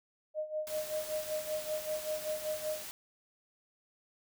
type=tone with tremolo; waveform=sine; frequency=616 Hz; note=D#5; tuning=17 cents flat; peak=-31 dBFS; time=0.34-2.84 s; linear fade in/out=50 ms; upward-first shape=sine; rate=5.2 Hz; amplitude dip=80%
type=noise; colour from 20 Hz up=white; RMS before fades=-44 dBFS; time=0.67-2.91 s; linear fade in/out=0 ms
effects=none